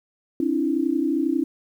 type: tone cluster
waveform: sine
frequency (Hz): 270 / 300.1 / 332.3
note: C#4 / D4 / E4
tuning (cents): -45 / +38 / +14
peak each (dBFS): -24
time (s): 0.4-1.44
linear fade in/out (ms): 2
effects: 9-bit